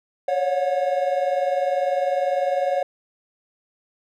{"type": "tone cluster", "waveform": "triangle", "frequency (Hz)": [546, 566, 724], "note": ["C#5", "C#5", "F#5"], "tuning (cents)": [-26, 36, -38], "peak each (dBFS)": -22, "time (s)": [0.28, 2.83], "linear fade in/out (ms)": 5, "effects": []}